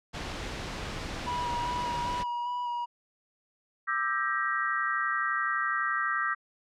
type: noise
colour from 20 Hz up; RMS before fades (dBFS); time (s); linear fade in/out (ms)
pink; -36; 0.13-2.24; 20
type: tone with vibrato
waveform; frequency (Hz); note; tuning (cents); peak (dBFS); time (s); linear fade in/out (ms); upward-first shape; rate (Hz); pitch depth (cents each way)
triangle; 968; B5; -35; -28; 1.26-2.86; 20; square; 2.5; 16
type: chord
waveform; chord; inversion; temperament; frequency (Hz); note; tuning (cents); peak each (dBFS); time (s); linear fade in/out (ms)
sine; E half-diminished seventh; third; just; 1186.7 / 1318.5 / 1582.2 / 1898.7; D6 / E6 / G6 / Bb6; +18 / 0 / +16 / +31; -32; 3.87-6.35; 20
effects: low-pass 5000 Hz 12 dB/octave